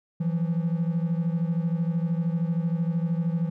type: beating tone pair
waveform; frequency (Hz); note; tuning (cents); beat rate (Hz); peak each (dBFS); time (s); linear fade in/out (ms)
triangle; 164.8 / 177.8; E3 / F3; 0 / +31; 13; -22 / -26; 0.2-3.5; 10
effects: tanh soft clip ceiling -15 dBFS